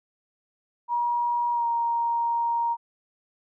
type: tone with pitch glide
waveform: sine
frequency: 955 to 935.9 Hz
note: A#5 to A#5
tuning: +42 to +7 cents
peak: -22 dBFS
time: 0.88-2.77 s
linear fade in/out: 50 ms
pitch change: -35 cents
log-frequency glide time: 1.52-1.66 s
effects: none